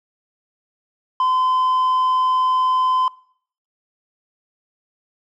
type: tone with quantisation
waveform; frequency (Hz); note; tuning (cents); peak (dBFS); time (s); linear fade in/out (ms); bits
triangle; 1024; C6; -38; -13; 1.2-3.08; 2; 7
effects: noise-tail reverb RT60 0.6 s tail -23 dB re dry + low-pass 5000 Hz 12 dB/octave